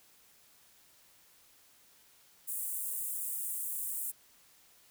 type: high-pass noise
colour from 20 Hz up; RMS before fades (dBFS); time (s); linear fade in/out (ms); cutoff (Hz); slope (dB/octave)
pink; -37; 2.47-4.12; 20; 8300; 48
effects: white hiss -63 dBFS RMS until 4.9 s